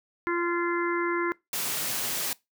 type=harmonic tone; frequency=345.4 Hz; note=F4; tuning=19 cents flat; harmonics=1 / 3 / 4 / 5 / 6; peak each=-27 / -32 / -33 / -34 / -35 dBFS; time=0.27-1.32 s; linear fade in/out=0 ms
type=high-pass noise; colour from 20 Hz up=white; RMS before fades=-30 dBFS; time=1.53-2.33 s; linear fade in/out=2 ms; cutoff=100 Hz; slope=96 dB/octave
effects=noise-tail reverb RT60 0.2 s tail -22 dB re dry